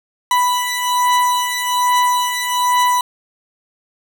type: beating tone pair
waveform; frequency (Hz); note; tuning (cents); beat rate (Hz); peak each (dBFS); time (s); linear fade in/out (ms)
40% pulse; 987.8 / 989; B5 / B5; 0 / +2; 1.2; -15 / -18; 0.31-3.01; 2
effects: none